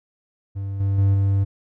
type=tone with level steps; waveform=triangle; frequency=98.4 Hz; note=G2; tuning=7 cents sharp; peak=-23 / -16 / -12 / -14 dBFS; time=0.55-1.45 s; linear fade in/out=20 ms; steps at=0.8 / 0.98 / 1.14 s; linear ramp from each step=5 ms; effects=none